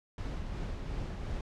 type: noise with tremolo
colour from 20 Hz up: brown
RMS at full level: -36 dBFS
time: 0.18-1.41 s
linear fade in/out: 2 ms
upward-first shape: sine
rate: 2.8 Hz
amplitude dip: 30%
effects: low-pass 6000 Hz 12 dB/octave